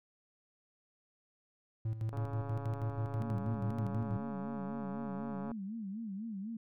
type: tone with tremolo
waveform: triangle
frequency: 110.7 Hz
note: A2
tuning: 11 cents sharp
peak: -30 dBFS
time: 1.85-4.17 s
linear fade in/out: 5 ms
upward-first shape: square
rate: 6.2 Hz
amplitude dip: 65%
type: click train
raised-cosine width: 1 ms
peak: -31 dBFS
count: 475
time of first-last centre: 2.13-5.516 s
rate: 140 Hz
type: tone with vibrato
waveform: sine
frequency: 210 Hz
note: G#3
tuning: 19 cents sharp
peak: -38 dBFS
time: 3.2-6.57 s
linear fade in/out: 5 ms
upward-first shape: sine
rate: 4 Hz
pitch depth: 170 cents each way
effects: none